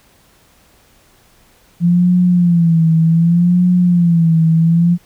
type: tone with vibrato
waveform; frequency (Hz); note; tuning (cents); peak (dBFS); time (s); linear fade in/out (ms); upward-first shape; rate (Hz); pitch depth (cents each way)
sine; 170.6; F3; -40; -8; 1.8-4.98; 50; sine; 0.66; 89
effects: pink hiss -51 dBFS RMS until 5.05 s